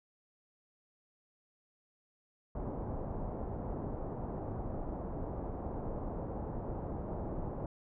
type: low-pass noise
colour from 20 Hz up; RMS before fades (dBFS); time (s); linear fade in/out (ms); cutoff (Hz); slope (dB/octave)
pink; -39; 2.55-7.66; 2; 860; 24
effects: none